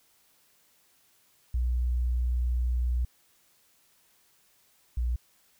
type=tone pair in turn; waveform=sine; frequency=61 / 60.09 Hz; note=B1 / B1; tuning=-21 / -47 cents; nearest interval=unison; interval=26 cents; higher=first; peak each=-24 / -25 dBFS; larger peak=first; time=1.54-3.05 / 4.97-5.16 s; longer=first; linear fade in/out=5 ms; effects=white hiss -65 dBFS RMS until 5.59 s

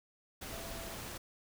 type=tone in noise; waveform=sine; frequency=666 Hz; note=E5; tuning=18 cents sharp; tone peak=-49 dBFS; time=0.52-0.95 s; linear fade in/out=10 ms; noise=pink; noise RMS=-44 dBFS; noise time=0.41-1.18 s; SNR=-8 dB; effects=none

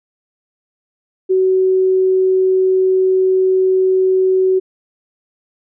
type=tone; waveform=sine; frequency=375.6 Hz; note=F#4; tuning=26 cents sharp; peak=-10 dBFS; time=1.29-4.6 s; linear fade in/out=20 ms; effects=none

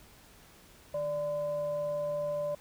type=tone with frequency modulation; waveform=sine; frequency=587.3 Hz; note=D5; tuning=in tune; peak=-30 dBFS; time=0.94-2.55 s; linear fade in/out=5 ms; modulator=432 Hz; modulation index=0.34; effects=pink hiss -57 dBFS RMS until 2.6 s

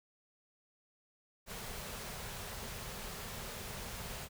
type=band-stop noise; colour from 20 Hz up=pink; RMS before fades=-44 dBFS; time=1.46-4.29 s; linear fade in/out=50 ms; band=250 to 360 Hz; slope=96 dB/octave; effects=none

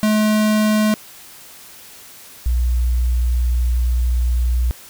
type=tone pair in turn; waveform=square / sine; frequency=214 / 60.59 Hz; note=A3 / B1; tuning=-48 / -32 cents; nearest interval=octave + minor seventh; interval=2184 cents; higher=first; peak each=-14 dBFS; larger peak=neither; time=0.03-0.94 / 2.46-4.71 s; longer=second; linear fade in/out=0 ms; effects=white hiss -41 dBFS RMS until 4.89 s

